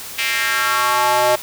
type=tone with high-pass filter sweep; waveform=square; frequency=123.47 Hz; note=B2; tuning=in tune; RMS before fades=-17 dBFS; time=0.18-1.36 s; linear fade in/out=10 ms; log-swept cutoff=2400 to 620 Hz; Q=2.8; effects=white hiss -32 dBFS RMS until 1.42 s